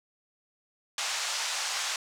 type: band-pass noise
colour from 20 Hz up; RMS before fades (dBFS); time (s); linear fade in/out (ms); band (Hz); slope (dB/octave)
white; -32; 0.98-1.96; 2; 670 to 7100; 24
effects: none